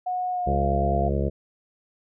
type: tone with pitch glide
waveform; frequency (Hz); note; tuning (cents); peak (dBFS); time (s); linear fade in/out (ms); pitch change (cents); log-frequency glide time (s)
sine; 729 to 690.5; F#5 to F5; -26 to -20; -24; 0.06-1.09; 10; -94; 0.32-0.67
type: harmonic tone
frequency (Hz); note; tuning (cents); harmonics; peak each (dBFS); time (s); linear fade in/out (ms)
69.4; C#2; +3; 1 / 2 / 3 / 5 / 6 / 7 / 8 / 9; -25 / -28 / -30 / -32 / -33 / -33 / -34 / -35; 0.46-1.3; 20
effects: none